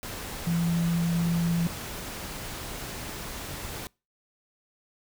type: tone in noise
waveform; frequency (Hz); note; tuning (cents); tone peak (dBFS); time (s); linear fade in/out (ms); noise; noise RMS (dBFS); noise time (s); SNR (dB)
sine; 169.3; E3; +46; -23; 0.47-1.67; 0; pink; -37; 0.03-3.87; +11
effects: noise-tail reverb RT60 0.3 s tail -26 dB re dry